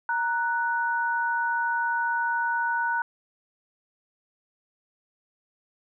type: tone pair together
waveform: sine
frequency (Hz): 933.6 / 1482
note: A#5 / F#6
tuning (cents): +2 / +2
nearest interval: minor sixth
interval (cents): 800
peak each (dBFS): -26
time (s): 0.09-3.02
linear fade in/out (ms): 2
effects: none